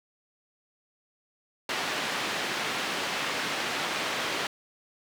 white band-pass noise, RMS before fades -31 dBFS, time 1.69-4.47 s, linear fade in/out 2 ms, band 190 to 3000 Hz, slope 12 dB/octave, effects none

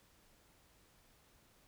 silence, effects pink hiss -68 dBFS RMS until 1.67 s

